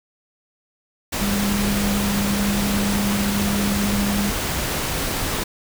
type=tone in noise; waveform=sine; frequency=202.2 Hz; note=G#3; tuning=46 cents flat; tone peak=-20 dBFS; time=1.21-4.3 s; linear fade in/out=10 ms; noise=pink; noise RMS=-24 dBFS; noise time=1.12-5.44 s; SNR=+1 dB; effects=none